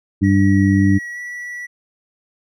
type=harmonic tone; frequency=98 Hz; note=G2; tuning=in tune; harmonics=1 / 2 / 3; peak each=-15 / -15 / -15 dBFS; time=0.21-0.99 s; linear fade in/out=20 ms
type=tone with pitch glide; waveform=triangle; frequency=1922 to 1948.8 Hz; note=B6 to B6; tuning=-48 to -24 cents; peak=-25 dBFS; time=0.23-1.67 s; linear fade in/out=20 ms; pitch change=+24 cents; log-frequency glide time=1.12-1.18 s
effects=none